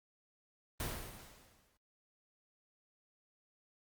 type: noise with exponential decay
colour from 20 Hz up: pink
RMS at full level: -37 dBFS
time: 0.8-1.77 s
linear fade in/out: 1 ms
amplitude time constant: 210 ms
effects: noise-tail reverb RT60 0.1 s tail -17 dB re dry + Opus 32 kbps